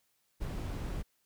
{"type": "noise", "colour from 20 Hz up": "brown", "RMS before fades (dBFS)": -37, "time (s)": [0.4, 1.03], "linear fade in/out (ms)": 20, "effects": ["white hiss -75 dBFS RMS until 1.25 s"]}